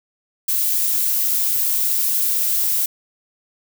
violet noise, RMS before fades -19 dBFS, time 0.48-2.86 s, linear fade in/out 5 ms, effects none

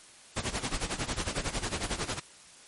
pink noise with tremolo, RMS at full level -30 dBFS, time 0.36-2.2 s, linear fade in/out 10 ms, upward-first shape sine, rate 11 Hz, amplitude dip 80%, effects white hiss -53 dBFS RMS until 2.67 s + MP3 48 kbps

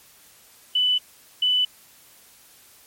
sine tone pair in turn, 2990 / 2990 Hz, F#7 / F#7, +17 / +17 cents, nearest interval unison, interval 0 cents, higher neither, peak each -17 dBFS, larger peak neither, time 0.75-0.98 / 1.42-1.65 s, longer neither, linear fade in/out 5 ms, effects white hiss -52 dBFS RMS until 2.86 s + MP3 64 kbps

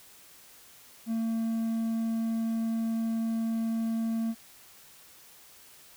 triangle tone, 226 Hz, A3, 47 cents sharp, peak -25 dBFS, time 1.06-4.35 s, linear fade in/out 50 ms, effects white hiss -54 dBFS RMS until 5.96 s

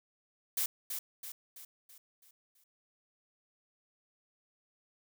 blue noise with echo, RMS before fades -32 dBFS, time 0.57-0.66 s, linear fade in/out 5 ms, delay 330 ms, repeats 6, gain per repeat -6 dB, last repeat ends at 2.64 s, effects none

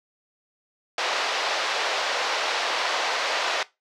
pink band-pass noise, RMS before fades -26 dBFS, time 0.98-3.63 s, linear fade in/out 2 ms, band 530 to 5200 Hz, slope 24 dB/octave, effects noise-tail reverb RT60 0.2 s tail -18 dB re dry

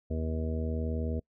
harmonic tone, 79.7 Hz, D#2, 42 cents sharp, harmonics 1 / 2 / 3 / 4 / 5 / 6 / 7 / 8, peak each -31 / -42 / -36 / -47 / -43 / -40 / -52 / -44 dBFS, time 0.1-1.2 s, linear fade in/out 10 ms, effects noise-tail reverb RT60 0.1 s tail -25 dB re dry

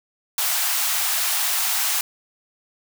white high-pass noise, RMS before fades -22 dBFS, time 0.38-2.01 s, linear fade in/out 2 ms, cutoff 650 Hz, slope 96 dB/octave, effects none

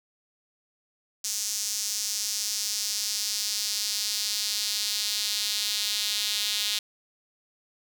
sawtooth tone with high-pass filter sweep, 208.1 Hz, G#3, 4 cents sharp, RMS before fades -29 dBFS, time 1.24-6.79 s, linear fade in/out 5 ms, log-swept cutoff 6000 to 3700 Hz, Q 2.4, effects none

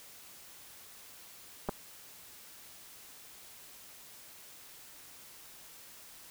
clicks, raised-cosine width 1 ms, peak -19 dBFS, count 2, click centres 1.688 / 1.693 s, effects white hiss -53 dBFS RMS until 6.3 s

